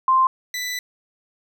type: tone pair in turn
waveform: sine / 20% pulse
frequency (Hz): 1046.5 / 1987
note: C6 / B6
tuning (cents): 0 / +10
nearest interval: major seventh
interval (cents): 1110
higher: second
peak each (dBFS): -13 / -20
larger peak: first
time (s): 0.08-0.27 / 0.54-0.79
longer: second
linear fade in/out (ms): 2
effects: none